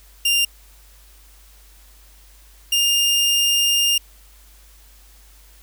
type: tone pair in turn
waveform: sawtooth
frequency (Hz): 2794 / 2810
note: F7 / F7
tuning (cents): 0 / +10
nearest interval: unison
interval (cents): 10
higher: second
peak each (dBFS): -12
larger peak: neither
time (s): 0.25-0.45 / 2.72-3.98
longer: second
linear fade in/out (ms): 5
effects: added 50 Hz sine -47 dBFS peak until 5.62 s + white hiss -52 dBFS RMS until 5.62 s